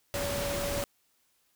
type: tone in noise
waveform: sine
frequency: 568 Hz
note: C#5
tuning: 42 cents sharp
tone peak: -33 dBFS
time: 0.14-0.84 s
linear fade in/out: 0 ms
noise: pink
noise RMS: -34 dBFS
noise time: 0.14-0.84 s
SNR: -2 dB
effects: white hiss -71 dBFS RMS until 1.55 s

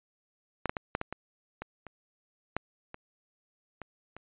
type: clicks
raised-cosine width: 0.5 ms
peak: -13 / -14 / -17 / -13 / -17 / -21 / -22 / -28 / -14 / -26 / -25 / -29 dBFS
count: 12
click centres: 0.657 / 0.695 / 0.768 / 0.951 / 1.014 / 1.126 / 1.62 / 1.867 / 2.566 / 2.944 / 3.817 / 4.166 s
effects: resampled to 8000 Hz

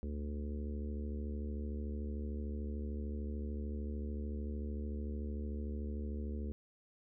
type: harmonic tone with a mistuned harmonic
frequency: 73.42 Hz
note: D2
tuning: in tune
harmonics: 1 / 3 / 4 / 5 / 6 / 7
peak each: -38 / -44 / -52 / -51 / -52 / -57 dBFS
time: 0.03-6.52 s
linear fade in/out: 0 ms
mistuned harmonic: 1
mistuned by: -42 cents
effects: none

